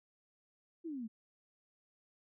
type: exponential sweep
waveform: sine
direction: down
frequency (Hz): 349.2 to 211.1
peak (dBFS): -39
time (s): 0.84-1.08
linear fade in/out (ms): 20
effects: none